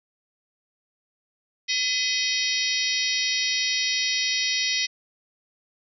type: harmonic tone with a mistuned harmonic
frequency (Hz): 631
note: D#5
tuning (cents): +24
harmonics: 3 / 4 / 5 / 6 / 7 / 8 / 9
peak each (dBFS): -30 / -30 / -30 / -30 / -30 / -30 / -30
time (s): 1.68-4.87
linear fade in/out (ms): 20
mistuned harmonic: 3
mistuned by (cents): +110
effects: none